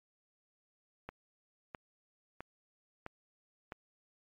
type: click train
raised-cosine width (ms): 0.5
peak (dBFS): -27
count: 5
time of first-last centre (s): 1.09-3.722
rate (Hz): 1.52
effects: MP3 64 kbps